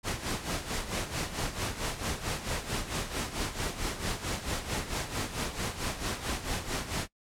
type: noise with tremolo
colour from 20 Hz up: pink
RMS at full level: -31 dBFS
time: 0.03-7.08 s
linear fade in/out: 50 ms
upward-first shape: sine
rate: 4.5 Hz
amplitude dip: 70%
effects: noise-tail reverb RT60 0.1 s tail -21 dB re dry + low-pass 10000 Hz 12 dB/octave